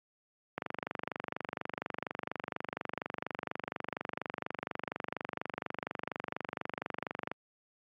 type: click train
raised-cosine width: 0.5 ms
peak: -19 dBFS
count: 164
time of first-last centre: 0.58-7.316 s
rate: 24.2 Hz
effects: high-pass 150 Hz 12 dB/octave + AAC 48 kbps